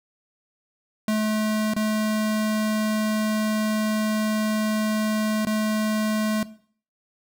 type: tone with dropouts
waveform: square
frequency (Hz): 215.3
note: A3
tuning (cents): -37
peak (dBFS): -21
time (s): 1.08-6.43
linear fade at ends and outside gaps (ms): 2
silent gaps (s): 1.737-1.764 / 5.451-5.469
effects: noise-tail reverb RT60 0.5 s tail -17 dB re dry